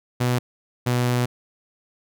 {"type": "tone pair in turn", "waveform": "sawtooth", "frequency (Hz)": [123.47, 122.91], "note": ["B2", "B2"], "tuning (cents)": [0, -8], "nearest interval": "unison", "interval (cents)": 8, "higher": "first", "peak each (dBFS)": -15, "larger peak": "neither", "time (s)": [[0.2, 0.39], [0.86, 1.26]], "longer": "second", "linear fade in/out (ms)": 10, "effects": []}